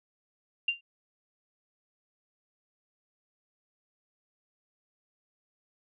sine tone with exponential decay, 2783 Hz, F7, 7 cents flat, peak -21 dBFS, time 0.68-0.81 s, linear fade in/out 5 ms, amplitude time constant 27 ms, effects none

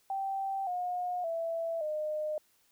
sine tone with pitch steps, 779 / 718.5 / 662.7 / 611.2 Hz, G5 / F5 / E5 / D#5, -11 / +49 / +9 / -31 cents, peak -31 dBFS, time 0.1-2.38 s, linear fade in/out 2 ms, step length 570 ms, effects white hiss -69 dBFS RMS until 2.71 s

